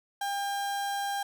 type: tone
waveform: 35% pulse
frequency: 801 Hz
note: G5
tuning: 37 cents sharp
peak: -28 dBFS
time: 0.21-1.23 s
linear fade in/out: 5 ms
effects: none